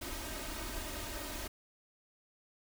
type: noise with comb filter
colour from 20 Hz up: pink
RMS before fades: -41 dBFS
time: 0.01-1.48 s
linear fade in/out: 10 ms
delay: 3.2 ms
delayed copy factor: +0.8
effects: none